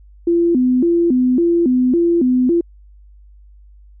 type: tone with vibrato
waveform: sine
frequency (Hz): 293.7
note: D4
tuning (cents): 0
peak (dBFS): -11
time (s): 0.27-2.61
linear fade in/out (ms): 5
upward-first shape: square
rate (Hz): 1.8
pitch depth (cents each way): 260
effects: added 50 Hz sine -41 dBFS peak until 4 s